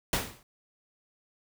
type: noise with exponential decay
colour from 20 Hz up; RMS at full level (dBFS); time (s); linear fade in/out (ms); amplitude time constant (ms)
pink; -24; 0.13-0.43; 2; 65
effects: none